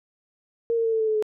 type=tone with pitch steps; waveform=sine; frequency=463.2 / 457.1 / 451.1 / 445.1 / 439.2 / 433.4 / 427.7 Hz; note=A#4 / A#4 / A4 / A4 / A4 / A4 / A4; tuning=-11 / -34 / +43 / +20 / -3 / -26 / -49 cents; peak=-20 dBFS; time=0.7-1.225 s; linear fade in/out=0 ms; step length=75 ms; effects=none